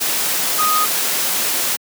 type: tone in noise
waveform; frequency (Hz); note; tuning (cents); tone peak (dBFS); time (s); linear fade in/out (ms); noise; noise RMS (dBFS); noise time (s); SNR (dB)
sine; 1244.5; D#6; 0; -15; 0.58-0.86; 20; white; -19; 0-1.77; +1
effects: high-pass 200 Hz 12 dB/octave